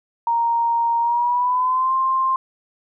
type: tone with pitch glide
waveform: sine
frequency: 932.3 to 1052.5 Hz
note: A#5 to C6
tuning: 0 to +10 cents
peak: -16 dBFS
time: 0.27-2.36 s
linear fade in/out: 2 ms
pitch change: +210 cents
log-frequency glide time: 1-1.94 s
effects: none